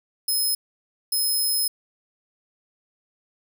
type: tone bursts at uneven times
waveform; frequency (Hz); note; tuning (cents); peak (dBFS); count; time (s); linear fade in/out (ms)
10% pulse; 5140; E8; -45; -15; 2; 0.28-0.55 / 1.12-1.68; 5
effects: none